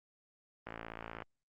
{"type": "click train", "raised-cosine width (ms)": 0.5, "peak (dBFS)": -27, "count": 32, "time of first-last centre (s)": [0.67, 1.222], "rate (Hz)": 56.2, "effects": ["Opus 32 kbps"]}